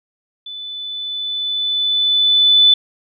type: tone with level ramp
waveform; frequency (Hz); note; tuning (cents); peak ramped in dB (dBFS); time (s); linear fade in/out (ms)
sine; 3497; A7; -11; -28 to -6; 0.46-2.74; 5
effects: none